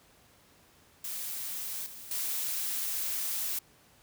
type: noise with level steps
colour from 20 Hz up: blue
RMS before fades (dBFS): -37 / -46 / -33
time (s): 1.04-3.59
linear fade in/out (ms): 5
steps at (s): 1.86 / 2.11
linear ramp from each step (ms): 2
effects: pink hiss -61 dBFS RMS until 4.02 s + high-pass 60 Hz 12 dB/octave